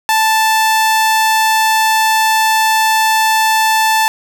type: tone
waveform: sawtooth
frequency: 880 Hz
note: A5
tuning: in tune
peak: -6 dBFS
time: 0.09-4.08 s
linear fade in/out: 0 ms
effects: none